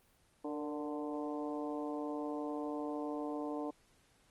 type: harmonic tone with a mistuned harmonic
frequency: 147.9 Hz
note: D3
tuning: 13 cents sharp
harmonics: 2 / 3 / 4 / 5 / 6 / 7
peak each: -39 / -43 / -45 / -47 / -49 / -50 dBFS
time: 0.44-3.71 s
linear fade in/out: 10 ms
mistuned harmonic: 3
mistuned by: +49 cents
effects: pink hiss -69 dBFS RMS until 4.3 s + Opus 24 kbps